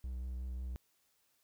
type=tone with vibrato; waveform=triangle; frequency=62.9 Hz; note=B1; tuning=32 cents sharp; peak=-36 dBFS; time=0.04-0.76 s; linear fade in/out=0 ms; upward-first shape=triangle; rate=5.5 Hz; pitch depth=31 cents each way; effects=white hiss -75 dBFS RMS until 1.43 s